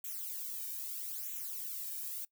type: noise with flanger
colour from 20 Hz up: violet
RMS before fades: -41 dBFS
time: 0.04-2.25 s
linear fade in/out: 5 ms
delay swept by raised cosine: 0.2 to 1.5 ms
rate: 0.78 Hz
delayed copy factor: -0.9
effects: noise-tail reverb RT60 0.1 s tail -21 dB re dry